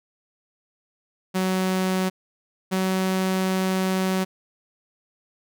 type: tone pair in turn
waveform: sawtooth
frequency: 186.9 / 188.09 Hz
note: F#3 / F#3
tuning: +18 / +29 cents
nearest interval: unison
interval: 11 cents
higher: second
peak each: -17 dBFS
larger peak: neither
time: 1.34-2.1 / 2.71-4.25 s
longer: second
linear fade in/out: 20 ms
effects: none